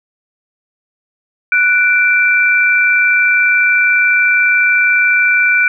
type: tone pair together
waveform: sine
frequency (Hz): 1480 / 2346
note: F#6 / D7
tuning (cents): 0 / -2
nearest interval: minor sixth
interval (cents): 798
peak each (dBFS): -11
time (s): 1.52-5.68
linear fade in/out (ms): 2
effects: none